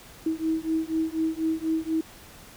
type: beating tone pair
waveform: sine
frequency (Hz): 318.9 / 323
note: D#4 / E4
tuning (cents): +43 / -35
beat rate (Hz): 4.1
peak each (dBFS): -27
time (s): 0.26-2.01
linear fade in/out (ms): 5
effects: pink hiss -48 dBFS RMS until 2.56 s